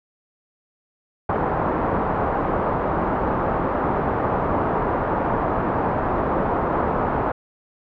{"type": "low-pass noise", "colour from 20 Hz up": "white", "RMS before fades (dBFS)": -22, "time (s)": [1.29, 7.32], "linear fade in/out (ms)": 5, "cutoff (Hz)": 1100, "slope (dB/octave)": 24, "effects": []}